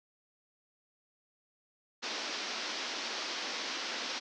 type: band-pass noise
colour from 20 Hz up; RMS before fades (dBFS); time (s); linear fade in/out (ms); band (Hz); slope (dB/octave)
white; -38; 2.02-4.2; 20; 220 to 5700; 48
effects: none